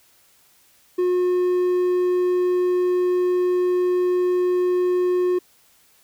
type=tone; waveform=triangle; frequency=360.6 Hz; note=F#4; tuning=45 cents flat; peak=-15 dBFS; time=0.98-5.39 s; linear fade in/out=10 ms; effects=white hiss -57 dBFS RMS until 6.03 s